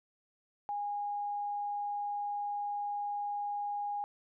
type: tone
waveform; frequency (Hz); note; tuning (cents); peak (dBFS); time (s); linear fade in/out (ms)
sine; 820; G#5; -22; -33; 0.69-4.04; 0
effects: none